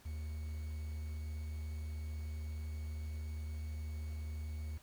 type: tone with quantisation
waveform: triangle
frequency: 76.8 Hz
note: D#2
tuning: 22 cents flat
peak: -37 dBFS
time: 0.05-4.78 s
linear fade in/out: 10 ms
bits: 10
effects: pink hiss -63 dBFS RMS until 4.82 s